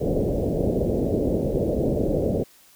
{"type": "low-pass noise", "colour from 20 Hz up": "white", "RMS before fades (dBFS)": -23, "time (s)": [0, 2.44], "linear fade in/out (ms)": 20, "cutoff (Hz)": 580, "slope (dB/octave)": 48, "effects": ["white hiss -54 dBFS RMS until 2.75 s"]}